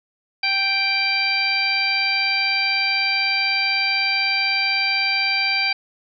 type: harmonic tone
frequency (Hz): 784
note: G5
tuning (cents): 0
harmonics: 1 / 2 / 3 / 4 / 5 / 6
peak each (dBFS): -28 / -30 / -20 / -32 / -32 / -23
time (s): 0.43-5.73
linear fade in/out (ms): 5
effects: none